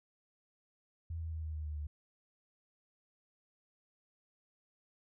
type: tone with pitch steps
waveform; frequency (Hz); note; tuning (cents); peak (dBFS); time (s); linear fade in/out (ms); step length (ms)
sine; 82.6 / 81.13 / 79.69 / 78.28 / 76.89 / 75.53 / 74.19; E2 / E2 / D#2 / D#2 / D#2 / D2 / D2; +4 / -27 / +42 / +11 / -20 / +49 / +18; -37; 1.1-1.87; 5; 110
effects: none

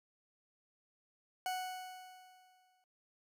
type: tone with exponential decay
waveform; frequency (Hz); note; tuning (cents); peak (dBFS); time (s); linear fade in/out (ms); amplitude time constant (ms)
40% pulse; 740; F#5; 0; -33; 1.46-2.84; 1; 300
effects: noise-tail reverb RT60 0.1 s tail -22 dB re dry

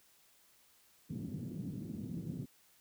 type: band-pass noise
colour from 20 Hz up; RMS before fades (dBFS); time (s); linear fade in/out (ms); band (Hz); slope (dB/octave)
white; -42; 1.09-2.46; 20; 110 to 240; 24
effects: white hiss -67 dBFS RMS until 2.8 s

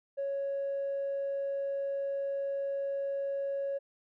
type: tone with tanh clipping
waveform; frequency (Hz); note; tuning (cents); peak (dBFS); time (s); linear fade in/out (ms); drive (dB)
triangle; 554.4; C#5; 0; -31; 0.17-3.79; 20; 5
effects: none

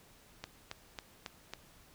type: click train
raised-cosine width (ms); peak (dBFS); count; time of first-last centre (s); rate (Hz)
0.2; -23; 5; 0.44-1.536; 3.65
effects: pink hiss -61 dBFS RMS until 1.94 s

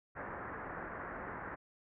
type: low-pass noise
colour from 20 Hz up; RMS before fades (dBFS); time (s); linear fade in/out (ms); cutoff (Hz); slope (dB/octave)
white; -44; 0.15-1.56; 20; 1800; 48
effects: none

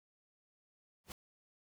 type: noise with exponential growth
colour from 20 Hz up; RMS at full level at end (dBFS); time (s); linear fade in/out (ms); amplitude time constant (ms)
pink; -41; 1.04-1.12; 1; 16
effects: none

